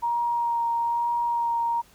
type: tone with vibrato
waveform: sine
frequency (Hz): 940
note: A#5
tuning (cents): +14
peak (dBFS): -22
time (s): 0.02-1.82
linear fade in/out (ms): 20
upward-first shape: sine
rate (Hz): 1.1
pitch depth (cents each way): 13
effects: pink hiss -56 dBFS RMS until 1.94 s